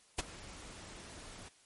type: noise with ADSR envelope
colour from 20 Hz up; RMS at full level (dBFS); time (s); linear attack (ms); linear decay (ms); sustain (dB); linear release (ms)
pink; -30; 0.18-1.49; 12; 21; -20; 11
effects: white hiss -65 dBFS RMS until 1.65 s + MP3 48 kbps